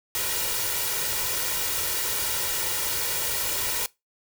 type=noise with comb filter; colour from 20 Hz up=white; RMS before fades=-27 dBFS; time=0.15-3.86 s; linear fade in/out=0 ms; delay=2.1 ms; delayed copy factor=+0.65; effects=noise-tail reverb RT60 0.2 s tail -21 dB re dry

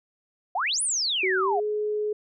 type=exponential two-way sweep; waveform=sine; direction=up then down; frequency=663 to 10120 to 663 Hz; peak=-23 dBFS; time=0.55-1.6 s; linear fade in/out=5 ms; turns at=0.82 s
type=tone with pitch glide; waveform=sine; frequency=376.1 to 422.2 Hz; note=F#4 to G#4; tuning=+28 to +29 cents; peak=-24 dBFS; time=1.23-2.13 s; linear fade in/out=5 ms; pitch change=+201 cents; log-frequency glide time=1.4-1.63 s
effects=none

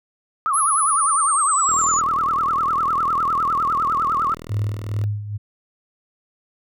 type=tone with vibrato; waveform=sine; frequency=1200 Hz; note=D6; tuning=37 cents sharp; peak=-17 dBFS; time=0.46-4.34 s; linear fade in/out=0 ms; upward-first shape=triangle; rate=9.9 Hz; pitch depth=230 cents each way
type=linear sweep; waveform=sine; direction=down; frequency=10760 to 6790 Hz; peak=-19 dBFS; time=0.53-2.01 s; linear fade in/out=20 ms
type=tone; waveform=5% pulse; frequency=40.31 Hz; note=E1; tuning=38 cents flat; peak=-24 dBFS; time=1.69-5.04 s; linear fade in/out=0 ms
type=tone with tremolo; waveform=sine; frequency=103.83 Hz; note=G#2; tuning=in tune; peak=-18 dBFS; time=4.49-5.38 s; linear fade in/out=20 ms; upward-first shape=sine; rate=2.3 Hz; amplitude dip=70%
effects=none

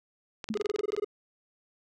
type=clicks; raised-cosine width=0.2 ms; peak=-20 dBFS; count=11; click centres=0.442 / 0.489 / 0.541 / 0.573 / 0.613 / 0.658 / 0.699 / 0.76 / 0.793 / 0.921 / 0.965 s
type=tone with exponential decay; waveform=sine; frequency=217.1 Hz; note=A3; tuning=23 cents flat; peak=-25 dBFS; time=0.5-0.63 s; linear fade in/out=5 ms; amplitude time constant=27 ms
type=tone bursts; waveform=triangle; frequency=415.3 Hz; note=G#4; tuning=in tune; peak=-24 dBFS; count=11; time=0.55-1.046 s; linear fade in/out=5 ms; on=26 ms; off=21 ms
effects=none

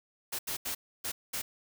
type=noise bursts at uneven times; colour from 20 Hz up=white; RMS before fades=-35 dBFS; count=5; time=0.32-0.39 / 0.47-0.57 / 0.65-0.75 / 1.04-1.12 / 1.33-1.42 s; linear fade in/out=10 ms; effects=none

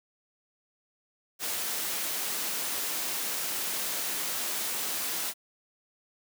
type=noise; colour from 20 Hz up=white; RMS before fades=-32 dBFS; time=1.39-5.34 s; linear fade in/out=50 ms; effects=high-pass 200 Hz 12 dB/octave

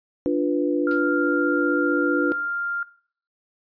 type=chord; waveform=sine; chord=B diminished; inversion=first; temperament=equal; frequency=293.7 / 349.2 / 493.9 Hz; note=D4 / F4 / B4; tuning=0 / 0 / 0 cents; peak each=-21 / -24 / -25 dBFS; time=0.26-2.32 s; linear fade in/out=0 ms
type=tone; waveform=sine; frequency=1396.9 Hz; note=F6; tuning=in tune; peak=-24 dBFS; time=0.87-2.83 s; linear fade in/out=2 ms
type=noise with exponential decay; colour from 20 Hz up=white; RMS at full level=-37 dBFS; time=0.91-1.06 s; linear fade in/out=1 ms; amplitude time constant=31 ms
effects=noise-tail reverb RT60 0.5 s tail -18 dB re dry + resampled to 11025 Hz

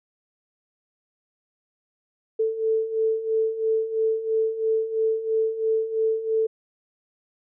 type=beating tone pair; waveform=sine; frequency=441 / 444 Hz; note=A4 / A4; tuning=+4 / +16 cents; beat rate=3 Hz; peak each=-27 / -22 dBFS; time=2.39-6.47 s; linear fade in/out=10 ms; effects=none

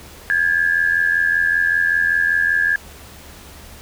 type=tone pair together; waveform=sine; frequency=1625 / 1710.2 Hz; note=G#6 / A6; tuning=-38 / -50 cents; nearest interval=minor second; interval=88 cents; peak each=-17 / -17 dBFS; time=0.3-2.76 s; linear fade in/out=0 ms; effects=added 72 Hz sine -44 dBFS peak until 3.81 s + pink hiss -41 dBFS RMS until 3.81 s

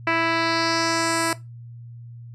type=tone with low-pass filter sweep; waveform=10% pulse; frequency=330 Hz; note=E4; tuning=2 cents sharp; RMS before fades=-22 dBFS; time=0.07-1.33 s; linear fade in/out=2 ms; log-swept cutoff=2600 to 10000 Hz; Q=2.4; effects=noise-tail reverb RT60 0.2 s tail -17 dB re dry + added 118 Hz sine -37 dBFS peak until 2.34 s

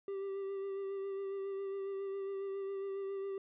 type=tone with vibrato; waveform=triangle; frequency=392 Hz; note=G4; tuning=in tune; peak=-35 dBFS; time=0.08-3.38 s; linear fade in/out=2 ms; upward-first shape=sine; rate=7.3 Hz; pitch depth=20 cents each way; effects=resampled to 8000 Hz

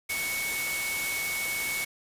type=tone in noise; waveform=sine; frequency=2218 Hz; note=C#7; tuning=in tune; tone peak=-30 dBFS; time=0.09-1.85 s; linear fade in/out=10 ms; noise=white; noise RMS=-33 dBFS; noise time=0.09-1.85 s; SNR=0 dB; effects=resampled to 32000 Hz

